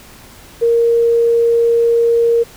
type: tone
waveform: sine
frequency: 466.2 Hz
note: A#4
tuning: in tune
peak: -9 dBFS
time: 0.61-2.44 s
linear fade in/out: 20 ms
effects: pink hiss -40 dBFS RMS until 2.56 s